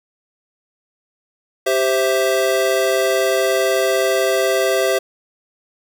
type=chord; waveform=square; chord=C major; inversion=second; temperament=equal; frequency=392 / 523.3 / 659.3 Hz; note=G4 / C5 / E5; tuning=0 / 0 / 0 cents; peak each=-20 dBFS; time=1.66-4.99 s; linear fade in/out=10 ms; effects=none